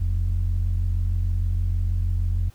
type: tone pair together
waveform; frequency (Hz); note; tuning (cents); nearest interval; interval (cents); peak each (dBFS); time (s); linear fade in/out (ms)
sine; 41.19 / 87.6; E1 / F2; -1 / +6; octave + minor second; 1307; -21; 0-2.5; 10
effects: tanh soft clip ceiling -16 dBFS + pink hiss -57 dBFS RMS until 2.54 s